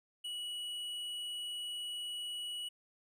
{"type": "tone with hard clipping", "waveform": "triangle", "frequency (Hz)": 2931, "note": "F#7", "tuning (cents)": -17, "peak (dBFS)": -40, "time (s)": [0.24, 2.69], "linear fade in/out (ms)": 10, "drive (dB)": 10, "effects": []}